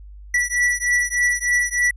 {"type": "beating tone pair", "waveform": "square", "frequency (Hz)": [1952, 1955.3], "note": ["B6", "B6"], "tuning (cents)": [-21, -18], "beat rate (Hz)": 3.3, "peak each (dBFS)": -21, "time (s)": [0.34, 1.91], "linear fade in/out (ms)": 5, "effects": ["added 50 Hz sine -37 dBFS peak until 1.96 s", "resampled to 22050 Hz"]}